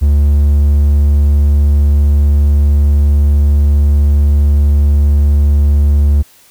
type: tone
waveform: triangle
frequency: 72.3 Hz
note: D2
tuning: 27 cents flat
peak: -4 dBFS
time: 0.01-6.23 s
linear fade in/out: 20 ms
effects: white hiss -45 dBFS RMS until 6.5 s